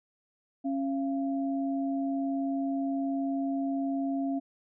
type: tone pair together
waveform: sine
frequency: 273.8 / 685 Hz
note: C#4 / F5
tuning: -21 / -34 cents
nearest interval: octave + major third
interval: 1587 cents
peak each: -28 / -36 dBFS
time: 0.64-4.4 s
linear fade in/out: 20 ms
effects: none